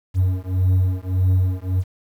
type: beating tone pair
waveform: triangle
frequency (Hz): 91.8 / 93.5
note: F#2 / F#2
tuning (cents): -13 / +19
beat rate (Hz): 1.7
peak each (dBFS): -17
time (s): 0.14-1.84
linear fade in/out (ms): 50
effects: 8-bit